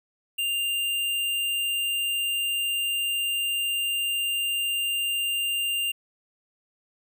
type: tone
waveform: square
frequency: 2794 Hz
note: F7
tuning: in tune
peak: -25 dBFS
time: 0.38-5.92 s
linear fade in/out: 10 ms
effects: 11-bit